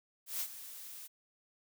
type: noise with ADSR envelope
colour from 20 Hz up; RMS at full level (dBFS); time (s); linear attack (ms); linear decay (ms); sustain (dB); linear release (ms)
blue; -35; 0.26-1.08; 150; 60; -13; 22
effects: none